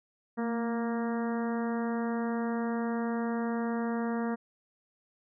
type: harmonic tone with a mistuned harmonic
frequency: 233.5 Hz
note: A#3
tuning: 3 cents sharp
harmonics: 1 / 2 / 3 / 4 / 5 / 6 / 7 / 8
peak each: -30 / -36 / -40 / -42 / -44 / -46 / -47 / -48 dBFS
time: 0.37-4.36 s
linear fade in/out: 20 ms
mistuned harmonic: 1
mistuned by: -31 cents
effects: none

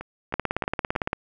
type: two click trains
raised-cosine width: 0.5 ms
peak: -20 / -9 dBFS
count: 4 / 15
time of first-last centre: 0.01-0.953 / 0.34-1.131 s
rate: 3.18 / 17.7 Hz
effects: none

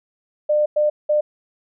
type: tone bursts at uneven times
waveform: sine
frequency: 600 Hz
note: D5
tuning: 37 cents sharp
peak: -14 dBFS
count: 3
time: 0.49-0.66 / 0.76-0.9 / 1.09-1.21 s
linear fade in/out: 10 ms
effects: none

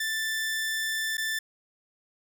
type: tone with dropouts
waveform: sawtooth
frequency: 1767 Hz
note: A6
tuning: 7 cents sharp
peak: -24 dBFS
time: 0-1.39 s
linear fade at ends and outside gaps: 5 ms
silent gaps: 1.171-1.179 s
effects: none

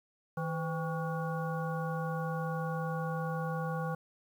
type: harmonic tone with a mistuned harmonic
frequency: 159.9 Hz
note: D#3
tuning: 48 cents sharp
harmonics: 1 / 3 / 5 / 7 / 9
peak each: -34 / -39 / -41 / -42 / -44 dBFS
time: 0.37-3.95 s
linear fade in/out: 5 ms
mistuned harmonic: 3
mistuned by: +90 cents
effects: 10-bit

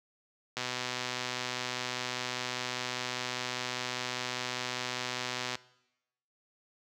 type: click train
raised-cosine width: 0.2 ms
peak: -16 dBFS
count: 624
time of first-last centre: 0.57-5.554 s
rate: 125 Hz
effects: noise-tail reverb RT60 0.9 s tail -21 dB re dry + high-pass 80 Hz 12 dB/octave

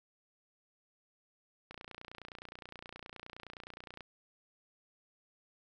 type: click train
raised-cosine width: 0.3 ms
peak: -30 dBFS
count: 69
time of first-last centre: 1.71-4.007 s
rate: 29.6 Hz
effects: none

